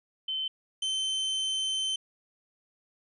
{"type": "tone pair in turn", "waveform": ["sine", "40% pulse"], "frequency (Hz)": [3074, 3087], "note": ["G7", "G7"], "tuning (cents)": [-35, -27], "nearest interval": "unison", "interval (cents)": 8, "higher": "second", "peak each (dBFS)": [-29, -27], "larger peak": "second", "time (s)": [[0.28, 0.48], [0.82, 1.96]], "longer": "second", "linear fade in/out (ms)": 5, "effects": ["resampled to 24000 Hz"]}